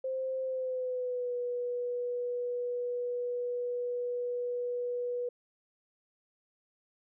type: tone with pitch glide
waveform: sine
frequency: 523.3 to 488.3 Hz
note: C5 to B4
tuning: 0 to -20 cents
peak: -31 dBFS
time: 0.04-5.29 s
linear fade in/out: 5 ms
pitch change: -120 cents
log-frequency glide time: 0.43-1.35 s
effects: none